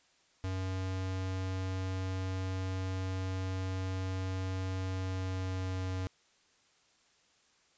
square tone with pitch glide, 94 to 93.14 Hz, F#2 to F#2, +28 to +12 cents, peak -34 dBFS, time 0.44-6.07 s, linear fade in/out 0 ms, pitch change -16 cents, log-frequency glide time 4.79-5.93 s, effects white hiss -68 dBFS RMS until 7.77 s + resampled to 16000 Hz

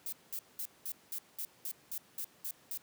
violet noise bursts, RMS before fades -39 dBFS, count 11, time 0.06-2.775 s, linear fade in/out 2 ms, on 65 ms, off 200 ms, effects pink hiss -63 dBFS RMS until 2.82 s + high-pass 150 Hz 12 dB/octave

